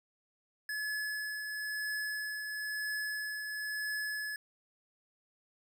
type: tone with tremolo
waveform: square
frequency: 1708 Hz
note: G#6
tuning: 48 cents sharp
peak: -34 dBFS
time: 0.69-4.36 s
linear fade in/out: 2 ms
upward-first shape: triangle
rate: 1 Hz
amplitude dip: 40%
effects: none